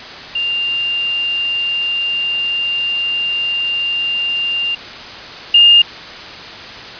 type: tone pair in turn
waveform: sine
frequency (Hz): 2794 / 2820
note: F7 / F7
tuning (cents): 0 / +16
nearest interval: unison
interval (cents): 16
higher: second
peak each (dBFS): -15 / -4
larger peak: second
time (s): 0.35-4.75 / 5.54-5.82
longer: first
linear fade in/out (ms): 5
effects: white hiss -30 dBFS RMS until 6.99 s + resampled to 11025 Hz